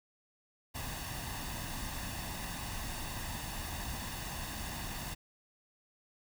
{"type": "noise with comb filter", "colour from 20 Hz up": "pink", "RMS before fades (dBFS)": -40, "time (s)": [0.74, 5.15], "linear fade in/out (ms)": 20, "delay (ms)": 1.1, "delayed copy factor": 0.6, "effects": []}